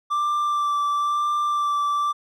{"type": "tone with vibrato", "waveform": "triangle", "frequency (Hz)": 1174.7, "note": "D6", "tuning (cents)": 0, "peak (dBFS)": -18, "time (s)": [0.1, 2.13], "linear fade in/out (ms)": 20, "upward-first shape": "sine", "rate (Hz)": 1, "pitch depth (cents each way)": 15, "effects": []}